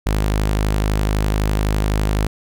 sawtooth tone, 51.91 Hz, G#1, in tune, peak -12 dBFS, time 0.06-2.27 s, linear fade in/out 5 ms, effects none

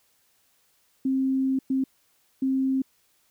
sine tone bursts at uneven times, 265.3 Hz, C4, 24 cents sharp, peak -21 dBFS, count 3, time 1.05-1.59 / 1.7-1.84 / 2.42-2.82 s, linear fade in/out 5 ms, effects white hiss -66 dBFS RMS until 3.3 s

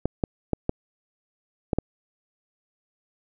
clicks, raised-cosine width 2 ms, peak -9 dBFS, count 6, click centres 0.056 / 0.238 / 0.533 / 0.694 / 1.732 / 1.786 s, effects none

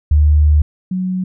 sine tone pair in turn, 74.9 / 184.85 Hz, D2 / F#3, +35 / -1 cents, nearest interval octave + major third, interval 1564 cents, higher second, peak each -7 / -16 dBFS, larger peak first, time 0.11-0.62 / 0.91-1.24 s, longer first, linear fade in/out 5 ms, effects none

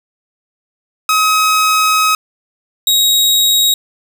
sawtooth tone pair in turn, 1271 / 3798 Hz, D#6 / A#7, +36 / +32 cents, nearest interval octave + perfect fifth, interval 1896 cents, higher second, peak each -6 dBFS, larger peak neither, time 1.09-2.15 / 2.87-3.74 s, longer first, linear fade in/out 2 ms, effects none

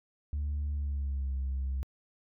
sine tone with pitch glide, 73 to 66.56 Hz, D2 to C2, -10 to +30 cents, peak -28 dBFS, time 0.33-1.83 s, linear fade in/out 0 ms, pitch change -160 cents, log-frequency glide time 0.71-1.34 s, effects tanh soft clip ceiling -28 dBFS

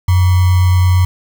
sine tone with sample-and-hold, 90.9 Hz, F#2, 30 cents flat, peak -7 dBFS, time 0.08-1.05 s, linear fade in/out 5 ms, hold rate 1050 Hz, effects none

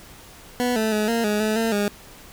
20% pulse tone with pitch steps, 246.3 / 219.1 / 212.7 / 231.2 / 209.4 / 215.8 / 226.5 / 204.7 Hz, B3 / A3 / G#3 / A#3 / G#3 / A3 / A#3 / G#3, -5 / -7 / +42 / -14 / +15 / -33 / -50 / -25 cents, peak -15 dBFS, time 0.6-1.88 s, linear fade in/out 0 ms, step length 160 ms, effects pink hiss -45 dBFS RMS until 2.32 s

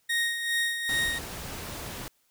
30% pulse tone with tremolo, 1864.7 Hz, A#6, in tune, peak -21 dBFS, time 0.09-1.19 s, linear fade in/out 10 ms, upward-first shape sine, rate 2.5 Hz, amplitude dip 55%
pink noise, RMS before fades -38 dBFS, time 0.89-2.08 s, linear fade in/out 0 ms
effects white hiss -69 dBFS RMS until 2.3 s

